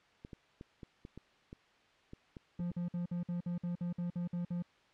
clicks, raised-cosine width 3 ms, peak -34 dBFS, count 11, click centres 0.249 / 0.332 / 0.611 / 0.832 / 1.051 / 1.176 / 1.529 / 2.134 / 2.368 / 2.6 / 2.716 s
triangle tone bursts, 174.61 Hz, F3, in tune, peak -32 dBFS, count 12, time 2.59-4.624 s, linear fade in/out 5 ms, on 120 ms, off 54 ms
effects white hiss -66 dBFS RMS until 4.93 s + low-pass 3000 Hz 12 dB/octave

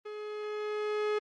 45% pulse tone with level ramp, 422.2 Hz, G#4, 29 cents sharp, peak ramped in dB -39 to -27 dBFS, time 0.05-1.19 s, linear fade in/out 10 ms, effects low-pass 3000 Hz 12 dB/octave + Opus 24 kbps

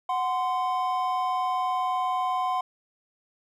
triangle tone pair together, 740 / 1036.1 Hz, F#5 / C6, 0 / -17 cents, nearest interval tritone, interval 583 cents, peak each -25 dBFS, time 0.09-2.61 s, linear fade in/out 5 ms, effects none

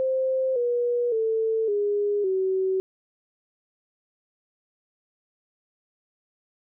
sine tone with pitch steps, 523.3 / 482.6 / 445.2 / 410.6 / 378.7 Hz, C5 / B4 / A4 / G#4 / F#4, 0 / -40 / +20 / -20 / +40 cents, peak -21 dBFS, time 0-2.8 s, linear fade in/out 0 ms, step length 560 ms, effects none

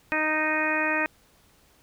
harmonic tone, 310 Hz, D#4, 6 cents flat, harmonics 1 / 2 / 3 / 4 / 5 / 6 / 7 / 8, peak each -31 / -31 / -32 / -34 / -31 / -28 / -37 / -29 dBFS, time 0.12-1.06 s, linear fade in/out 0 ms, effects pink hiss -60 dBFS RMS until 1.82 s

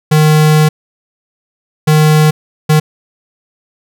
square tone bursts at uneven times, 153.8 Hz, D#3, 20 cents flat, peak -6 dBFS, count 3, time 0.11-0.69 / 1.87-2.31 / 2.69-2.8 s, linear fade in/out 10 ms, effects none

